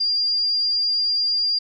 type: tone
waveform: sine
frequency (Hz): 4797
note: D8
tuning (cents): +36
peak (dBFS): -18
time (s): 0-1.59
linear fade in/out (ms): 10
effects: none